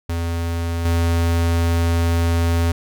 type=tone with level steps; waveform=square; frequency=84.3 Hz; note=E2; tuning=39 cents sharp; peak=-21 / -16 dBFS; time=0.09-2.72 s; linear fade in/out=5 ms; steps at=0.85 s; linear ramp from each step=2 ms; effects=none